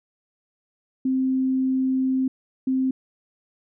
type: tone bursts at uneven times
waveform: sine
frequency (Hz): 261.6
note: C4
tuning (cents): 0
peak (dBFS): -19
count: 2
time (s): 1.05-2.28 / 2.67-2.91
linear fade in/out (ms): 5
effects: none